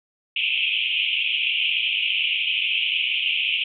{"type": "band-pass noise", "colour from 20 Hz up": "pink", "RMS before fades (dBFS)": -23, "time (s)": [0.36, 3.64], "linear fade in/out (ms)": 5, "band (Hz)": [2400, 3200], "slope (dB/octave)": 96, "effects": []}